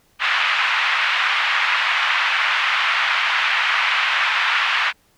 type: band-pass noise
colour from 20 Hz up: white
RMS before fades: -19 dBFS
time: 0.19-4.93 s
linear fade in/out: 50 ms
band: 990 to 2800 Hz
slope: 24 dB/octave
effects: pink hiss -59 dBFS RMS until 5.17 s